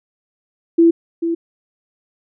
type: tone with echo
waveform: sine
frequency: 334.2 Hz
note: E4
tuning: 24 cents sharp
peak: -7 dBFS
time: 0.78-0.91 s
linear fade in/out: 10 ms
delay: 440 ms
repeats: 1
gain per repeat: -9 dB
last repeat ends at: 1.35 s
effects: none